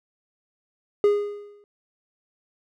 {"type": "tone with exponential decay", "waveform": "triangle", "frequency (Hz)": 411.1, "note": "G#4", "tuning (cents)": -18, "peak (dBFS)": -11, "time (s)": [1.04, 1.64], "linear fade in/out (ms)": 1, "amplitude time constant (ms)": 130, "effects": []}